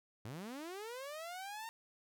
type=linear sweep; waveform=sawtooth; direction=up; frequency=97.8 to 920 Hz; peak=-40 dBFS; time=0.25-1.69 s; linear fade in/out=0 ms; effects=none